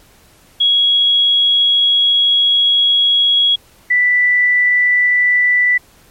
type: tone pair in turn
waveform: sine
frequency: 3322 / 1975.8 Hz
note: G#7 / B6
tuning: 0 / 0 cents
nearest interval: major sixth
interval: 900 cents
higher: first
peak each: -9 dBFS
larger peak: neither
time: 0.6-3.56 / 3.9-5.78 s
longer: first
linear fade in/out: 10 ms
effects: pink hiss -48 dBFS RMS until 6.1 s + MP3 64 kbps